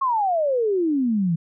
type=exponential sweep; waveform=sine; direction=down; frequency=1108.7 to 158.9 Hz; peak=-18 dBFS; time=0.01-1.36 s; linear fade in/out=10 ms; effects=none